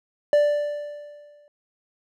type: tone with exponential decay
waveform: triangle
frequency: 587.3 Hz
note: D5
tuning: in tune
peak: -11 dBFS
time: 0.33-1.48 s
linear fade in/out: 1 ms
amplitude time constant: 250 ms
effects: none